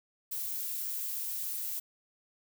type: noise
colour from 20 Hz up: violet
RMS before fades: -36 dBFS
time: 0.31-1.8 s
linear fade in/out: 10 ms
effects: none